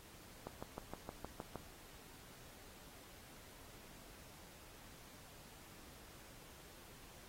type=click train; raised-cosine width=1 ms; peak=-30 dBFS; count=8; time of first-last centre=0.47-1.557 s; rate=6.44 Hz; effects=pink hiss -59 dBFS RMS until 7.28 s + AAC 48 kbps